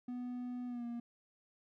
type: tone with pitch glide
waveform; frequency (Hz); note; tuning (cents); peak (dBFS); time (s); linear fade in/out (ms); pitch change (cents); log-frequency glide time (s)
triangle; 246.9 to 236.8; B3 to A#3; 0 to +27; -37; 0.08-1; 5; -73; 0.67-0.85
effects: none